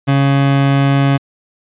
30% pulse tone, 138.6 Hz, C#3, in tune, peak -7 dBFS, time 0.07-1.18 s, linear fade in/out 20 ms, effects resampled to 8000 Hz

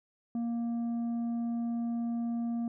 sine tone with tanh clipping, 234.1 Hz, A#3, 8 cents sharp, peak -31 dBFS, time 0.35-2.68 s, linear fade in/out 2 ms, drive 5 dB, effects none

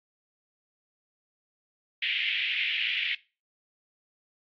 white band-pass noise, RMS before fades -29 dBFS, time 2.02-3.15 s, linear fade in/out 5 ms, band 2000 to 3200 Hz, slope 48 dB/octave, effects noise-tail reverb RT60 0.3 s tail -20 dB re dry + AAC 64 kbps

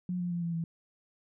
sine tone with pitch steps, 180 / 176.3 / 172.67 / 169.11 / 165.63 Hz, F#3 / F3 / F3 / E3 / E3, -47 / +17 / -19 / +45 / +9 cents, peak -30 dBFS, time 0.09-0.64 s, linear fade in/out 2 ms, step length 110 ms, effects none

